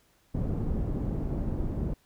pink low-pass noise, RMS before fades -30 dBFS, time 0.34-1.94 s, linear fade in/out 10 ms, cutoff 330 Hz, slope 12 dB/octave, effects pink hiss -66 dBFS RMS until 2.05 s

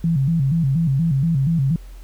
sine tone with vibrato, 150 Hz, D3, 37 cents sharp, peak -15 dBFS, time 0.04-1.76 s, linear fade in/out 2 ms, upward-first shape square, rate 4.2 Hz, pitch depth 180 cents each way, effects added 43 Hz sine -35 dBFS peak until 2.03 s + pink hiss -52 dBFS RMS until 2.03 s

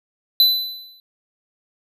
square tone with exponential decay, 4005 Hz, B7, 23 cents sharp, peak -9 dBFS, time 0.4-1 s, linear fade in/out 1 ms, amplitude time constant 130 ms, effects none

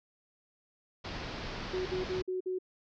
pink low-pass noise, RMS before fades -40 dBFS, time 1.04-2.22 s, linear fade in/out 10 ms, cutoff 5300 Hz, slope 48 dB/octave
sine tone bursts, 370 Hz, F#4, in tune, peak -31 dBFS, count 5, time 1.73-2.588 s, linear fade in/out 10 ms, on 130 ms, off 52 ms
effects none

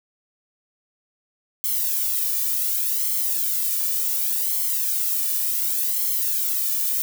violet noise with flanger, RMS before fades -23 dBFS, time 1.64-7.02 s, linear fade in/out 0 ms, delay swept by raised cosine 0.94 to 1.71 ms, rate 0.68 Hz, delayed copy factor +0.9, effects none

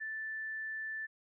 sine tone, 1760 Hz, A6, in tune, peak -37 dBFS, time 0-1.07 s, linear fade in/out 20 ms, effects none

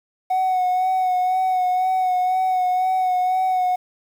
triangle tone with vibrato, 740 Hz, F#5, in tune, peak -14 dBFS, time 0.3-3.76 s, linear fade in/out 10 ms, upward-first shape sine, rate 2 Hz, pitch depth 26 cents each way, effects tanh soft clip ceiling -12 dBFS + 8-bit

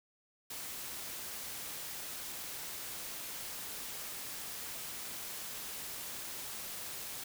white noise, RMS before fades -43 dBFS, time 0.5-7.24 s, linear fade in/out 5 ms, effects none

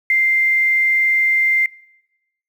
sine tone with quantisation, 2093 Hz, C7, in tune, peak -12 dBFS, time 0.1-1.66 s, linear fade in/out 2 ms, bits 7, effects noise-tail reverb RT60 1.0 s tail -25 dB re dry

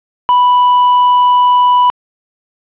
triangle tone, 987.8 Hz, B5, in tune, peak -4 dBFS, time 0.29-1.9 s, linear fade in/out 0 ms, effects resampled to 8000 Hz + 7-bit

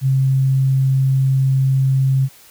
sine tone, 133.6 Hz, C3, 36 cents sharp, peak -12 dBFS, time 0.01-2.29 s, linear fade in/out 50 ms, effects white hiss -46 dBFS RMS until 2.5 s

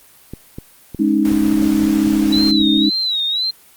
clicks, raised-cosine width 3 ms, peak -15 dBFS, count 7, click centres 0.336 / 0.585 / 0.947 / 1.318 / 1.659 / 1.833 / 2.071 s
sine chord, Ab suspended fourth, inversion none, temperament equal with one note detuned, 210.1 / 277.2 / 311.1 Hz, Ab3 / Db4 / Eb4, +20 / 0 / 0 cents, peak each -17 / -18 / -15 dBFS, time 0.99-2.9 s, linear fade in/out 10 ms
pink noise, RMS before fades -30 dBFS, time 1.25-2.51 s, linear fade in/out 0 ms
sine tone with vibrato, 3905 Hz, B7, 20 cents flat, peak -16 dBFS, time 2.32-3.51 s, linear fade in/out 10 ms, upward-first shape sine, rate 1.9 Hz, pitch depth 110 cents each way
effects white hiss -47 dBFS RMS until 3.76 s + Opus 32 kbps

